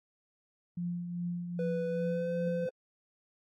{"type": "tone with tremolo", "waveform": "sine", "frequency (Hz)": 174.61, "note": "F3", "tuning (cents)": 0, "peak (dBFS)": -31, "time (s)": [0.77, 2.66], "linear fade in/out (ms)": 5, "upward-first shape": "triangle", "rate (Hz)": 2.5, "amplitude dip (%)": 50}
{"type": "tone with pitch glide", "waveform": "triangle", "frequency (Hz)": [494.9, 510.9], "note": ["B4", "C5"], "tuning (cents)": [4, -41], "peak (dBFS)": -30, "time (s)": [1.59, 2.69], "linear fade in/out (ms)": 2, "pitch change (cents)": 55, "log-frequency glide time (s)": [1.87, 2.3]}
{"effects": ["AAC 48 kbps"]}